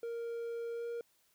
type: tone with pitch glide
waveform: triangle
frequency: 466.2 to 470 Hz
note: A#4 to A#4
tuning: 0 to +14 cents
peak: -35 dBFS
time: 0.03-1.01 s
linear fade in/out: 2 ms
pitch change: +14 cents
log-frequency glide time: 0.73-0.86 s
effects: white hiss -72 dBFS RMS until 1.34 s